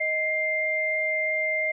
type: tone pair together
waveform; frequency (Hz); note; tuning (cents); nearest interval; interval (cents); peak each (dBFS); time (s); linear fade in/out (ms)
sine; 627 / 2101; D#5 / C7; +13 / +7; octave + major sixth; 2094; -29 / -24; 0-1.72; 10
effects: none